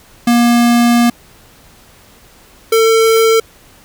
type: tone pair in turn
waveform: square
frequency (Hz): 237.8 / 448.9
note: A#3 / A4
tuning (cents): +35 / +35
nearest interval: major seventh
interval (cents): 1100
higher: second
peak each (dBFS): -8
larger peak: neither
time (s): 0.27-1.1 / 2.72-3.4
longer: first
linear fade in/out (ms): 5
effects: pink hiss -44 dBFS RMS until 3.84 s